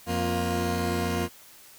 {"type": "tone cluster", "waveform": "20% pulse", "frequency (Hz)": [87.3, 234.8, 352.3], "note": ["F2", "A#3", "F4"], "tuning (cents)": [0, 13, 15], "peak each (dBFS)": [-24, -25, -26], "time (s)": [0.06, 1.29], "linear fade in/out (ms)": 50, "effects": ["white hiss -51 dBFS RMS until 1.78 s"]}